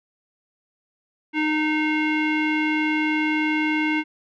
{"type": "tone with low-pass filter", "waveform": "square", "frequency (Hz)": 307.2, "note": "D#4", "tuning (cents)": -22, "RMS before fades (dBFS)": -22, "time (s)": [1.33, 4.04], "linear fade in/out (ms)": 50, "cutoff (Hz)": 2400, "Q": 8.3, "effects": []}